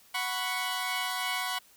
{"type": "chord", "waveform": "15% pulse", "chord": "F# suspended fourth", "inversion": "none", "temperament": "equal", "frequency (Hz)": [740, 987.8, 1108.7], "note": ["F#5", "B5", "C#6"], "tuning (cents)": [0, 0, 0], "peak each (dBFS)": -28, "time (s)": [0.14, 1.59], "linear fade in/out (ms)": 10, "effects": ["white hiss -59 dBFS RMS until 1.76 s"]}